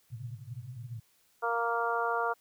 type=band-pass noise; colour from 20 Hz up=pink; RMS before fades=-42 dBFS; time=0.1-1 s; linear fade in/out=10 ms; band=110 to 130 Hz; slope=96 dB/octave
type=harmonic tone; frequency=233.1 Hz; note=A#3; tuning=in tune; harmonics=2 / 3 / 4 / 5 / 6; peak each=-34 / -34 / -34 / -34 / -34 dBFS; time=1.42-2.34 s; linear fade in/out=20 ms
effects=white hiss -68 dBFS RMS until 2.4 s